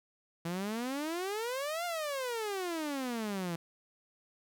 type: exponential two-way sweep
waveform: sawtooth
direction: up then down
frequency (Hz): 164.3 to 712 to 164.3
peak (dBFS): -30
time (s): 0.45-3.56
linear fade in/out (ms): 5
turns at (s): 1.85
effects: none